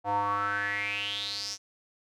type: tone with band-pass filter sweep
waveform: square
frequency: 101.7 Hz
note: G#2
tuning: 36 cents flat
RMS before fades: -31 dBFS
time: 0.04-1.58 s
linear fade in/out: 50 ms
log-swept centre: 780 to 5900 Hz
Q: 7.4
effects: none

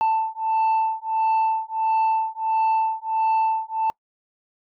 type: beating tone pair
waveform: sine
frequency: 885 / 886.5 Hz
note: A5 / A5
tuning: +10 / +13 cents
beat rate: 1.5 Hz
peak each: -20 dBFS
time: 0.01-3.9 s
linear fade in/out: 0 ms
effects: noise-tail reverb RT60 0.1 s tail -26 dB re dry + tanh soft clip ceiling -16 dBFS

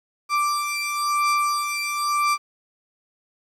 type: beating tone pair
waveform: 35% pulse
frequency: 1174.7 / 1175.69 Hz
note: D6 / D6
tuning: 0 / +2 cents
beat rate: 0.99 Hz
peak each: -21 / -23 dBFS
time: 0.29-2.38 s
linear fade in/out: 50 ms
effects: low-pass 12000 Hz 12 dB/octave + 9-bit

